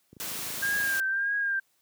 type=click train; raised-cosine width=3 ms; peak=-35 dBFS; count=21; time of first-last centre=0.13-0.876 s; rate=26.8 Hz
type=noise; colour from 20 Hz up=white; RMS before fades=-35 dBFS; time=0.2-1 s; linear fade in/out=0 ms
type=tone with vibrato; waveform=sine; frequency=1600 Hz; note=G6; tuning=35 cents sharp; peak=-25 dBFS; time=0.62-1.6 s; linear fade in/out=10 ms; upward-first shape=triangle; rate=1.7 Hz; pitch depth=57 cents each way
effects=white hiss -70 dBFS RMS until 1.81 s + high-pass 100 Hz 12 dB/octave